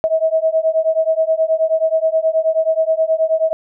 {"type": "beating tone pair", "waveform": "sine", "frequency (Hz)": [637, 646.4], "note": ["D#5", "E5"], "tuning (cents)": [41, -34], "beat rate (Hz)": 9.4, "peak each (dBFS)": -16, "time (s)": [0.04, 3.53], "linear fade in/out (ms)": 0, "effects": []}